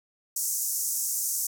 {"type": "band-pass noise", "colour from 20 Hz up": "pink", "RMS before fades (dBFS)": -29, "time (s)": [0.36, 1.47], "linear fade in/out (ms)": 5, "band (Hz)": [5900, 16000], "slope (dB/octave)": 48, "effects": []}